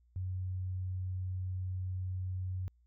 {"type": "tone", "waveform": "sine", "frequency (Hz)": 92.5, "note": "F#2", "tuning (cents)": 0, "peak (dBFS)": -34, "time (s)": [0.16, 2.68], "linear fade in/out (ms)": 0, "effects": ["added 60 Hz sine -64 dBFS peak until 2.86 s"]}